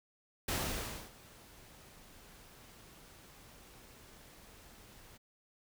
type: noise with ADSR envelope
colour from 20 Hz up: pink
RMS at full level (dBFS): -34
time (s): 0.48-5.18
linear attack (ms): 6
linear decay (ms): 610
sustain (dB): -23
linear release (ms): 16
effects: none